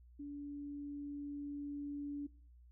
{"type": "tone with level ramp", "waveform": "sine", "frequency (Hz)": 287.5, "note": "D4", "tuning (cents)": -37, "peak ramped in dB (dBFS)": [-43, -39], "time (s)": [0.19, 2.27], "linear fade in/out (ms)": 10, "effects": ["noise-tail reverb RT60 0.5 s tail -22 dB re dry", "added 60 Hz sine -58 dBFS peak until 2.71 s"]}